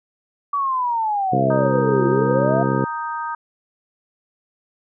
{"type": "linear two-way sweep", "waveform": "sine", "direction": "down then up", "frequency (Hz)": [1150, 342.8, 696], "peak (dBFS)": -18, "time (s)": [0.53, 2.63], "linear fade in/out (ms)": 5, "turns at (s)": 2.07}
{"type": "harmonic tone", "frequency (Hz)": 66.5, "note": "C2", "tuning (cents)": 29, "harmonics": [2, 3, 4, 5, 6, 7, 8], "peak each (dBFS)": [-22, -24, -25, -26, -27, -27, -28], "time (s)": [1.32, 2.85], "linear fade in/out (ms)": 10}
{"type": "chord", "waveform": "sine", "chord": "Eb major", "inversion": "second", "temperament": "equal", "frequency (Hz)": [932.3, 1244.5, 1568], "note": ["Bb5", "Eb6", "G6"], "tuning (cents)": [0, 0, 0], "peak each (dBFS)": [-26, -28, -32], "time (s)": [1.5, 3.35], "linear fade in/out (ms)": 5}
{"effects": []}